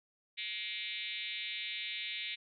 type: tone with frequency modulation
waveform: sine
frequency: 2955 Hz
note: F#7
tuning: 3 cents flat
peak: -37 dBFS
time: 0.37-2.36 s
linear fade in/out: 20 ms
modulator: 210 Hz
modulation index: 4.4
effects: none